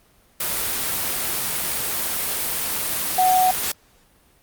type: tone in noise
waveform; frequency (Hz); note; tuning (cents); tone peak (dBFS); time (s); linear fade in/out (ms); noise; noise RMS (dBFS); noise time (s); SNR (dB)
sine; 741; F#5; +2; -14; 3.18-3.51; 5; white; -24; 0.4-3.72; +7
effects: pink hiss -57 dBFS RMS until 4.42 s + Opus 32 kbps